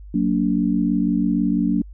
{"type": "chord", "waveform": "sine", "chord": "Gb augmented", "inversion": "none", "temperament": "just", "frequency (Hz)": [185, 231.2, 289.1], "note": ["Gb3", "Bb3", "D4"], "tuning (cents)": [0, -14, -27], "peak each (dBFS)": -21, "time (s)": [0.14, 1.82], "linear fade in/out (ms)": 5, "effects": ["added 50 Hz sine -36 dBFS peak until 1.93 s"]}